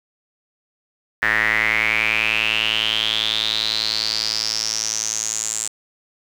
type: tone with band-pass filter sweep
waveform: square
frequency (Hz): 55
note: A1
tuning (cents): 0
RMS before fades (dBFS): -21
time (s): 1.22-5.68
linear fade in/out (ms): 5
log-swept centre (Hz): 1800 to 7600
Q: 7.9
effects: 7-bit